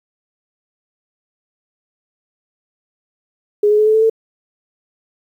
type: tone with pitch steps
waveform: sine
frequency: 415.5 / 421.5 / 427.7 / 433.9 / 440.2 / 446.6 Hz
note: G#4 / G#4 / A4 / A4 / A4 / A4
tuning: +1 / +26 / -49 / -24 / +1 / +26 cents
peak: -9 dBFS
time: 3.63-4.098 s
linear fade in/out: 5 ms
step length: 78 ms
effects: 8-bit